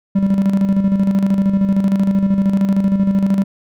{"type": "tone with tremolo", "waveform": "triangle", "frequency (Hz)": 195.7, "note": "G3", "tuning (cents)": -3, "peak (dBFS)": -8, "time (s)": [0.15, 3.44], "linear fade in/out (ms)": 10, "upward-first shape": "square", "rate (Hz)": 13, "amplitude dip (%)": 50, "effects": []}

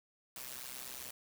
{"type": "noise with amplitude modulation", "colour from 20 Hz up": "white", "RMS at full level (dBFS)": -42, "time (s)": [0.36, 1.11], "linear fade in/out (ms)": 2, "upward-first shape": "sine", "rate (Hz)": 128, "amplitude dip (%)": 90, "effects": []}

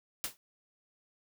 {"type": "noise with exponential decay", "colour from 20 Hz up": "white", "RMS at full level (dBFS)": -31, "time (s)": [0.24, 0.37], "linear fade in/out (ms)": 0, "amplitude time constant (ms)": 27, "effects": []}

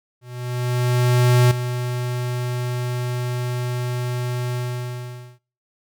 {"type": "tone with ADSR envelope", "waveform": "square", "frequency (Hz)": 123.47, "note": "B2", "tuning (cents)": 0, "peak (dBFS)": -12, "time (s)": [0.21, 5.39], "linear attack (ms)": 1300, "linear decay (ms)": 5, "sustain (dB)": -11, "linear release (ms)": 840, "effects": ["noise-tail reverb RT60 0.4 s tail -25 dB re dry"]}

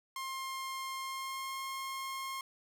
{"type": "tone with pitch glide", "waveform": "sawtooth", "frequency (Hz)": [1062, 1071.2], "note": ["C6", "C6"], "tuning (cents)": [25, 40], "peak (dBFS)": -34, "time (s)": [0.16, 2.41], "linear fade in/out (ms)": 2, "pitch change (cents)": 15, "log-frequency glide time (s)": [0.96, 1.58], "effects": []}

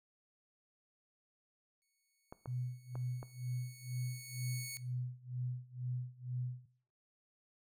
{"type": "tone with exponential growth", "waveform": "10% pulse", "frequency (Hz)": 2217, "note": "C#7", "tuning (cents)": 0, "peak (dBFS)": -32, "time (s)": [1.82, 4.77], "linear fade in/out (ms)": 0, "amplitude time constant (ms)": 640}
{"type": "clicks", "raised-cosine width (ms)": 1, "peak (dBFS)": -33, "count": 4, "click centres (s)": [2.325, 2.458, 2.955, 3.229]}
{"type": "tone with tremolo", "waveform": "sine", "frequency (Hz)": 124.8, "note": "B2", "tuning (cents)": 19, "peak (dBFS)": -35, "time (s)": [2.47, 6.66], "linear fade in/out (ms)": 10, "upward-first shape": "sine", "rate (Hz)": 2.1, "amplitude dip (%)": 90}
{"effects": ["noise-tail reverb RT60 0.5 s tail -18 dB re dry"]}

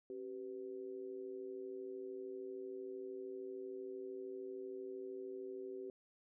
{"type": "tone with amplitude modulation", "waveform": "sine", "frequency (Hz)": 384.1, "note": "G4", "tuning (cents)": -35, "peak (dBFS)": -40, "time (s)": [0.1, 5.9], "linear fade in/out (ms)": 2, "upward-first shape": "sine", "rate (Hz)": 113, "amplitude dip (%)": 80, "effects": []}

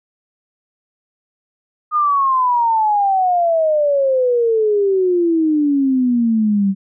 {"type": "exponential sweep", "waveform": "sine", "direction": "down", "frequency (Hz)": [1236, 191.1], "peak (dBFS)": -12, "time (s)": [1.91, 6.75], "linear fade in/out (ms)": 50, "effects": []}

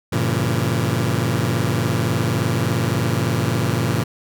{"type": "chord", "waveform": "sawtooth", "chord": "G diminished seventh", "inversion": "none", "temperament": "just", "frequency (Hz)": [98, 117.6, 141.12, 169.34], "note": ["G2", "Bb2", "Db3", "Fb3"], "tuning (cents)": [0, 16, 31, 47], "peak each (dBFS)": [-21, -17, -20, -21], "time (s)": [0.12, 4.04], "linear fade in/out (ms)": 10, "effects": []}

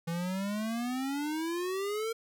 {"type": "exponential sweep", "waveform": "square", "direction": "up", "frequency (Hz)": [164.81, 459.9], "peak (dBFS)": -32, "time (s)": [0.07, 2.13], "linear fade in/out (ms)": 10, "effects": []}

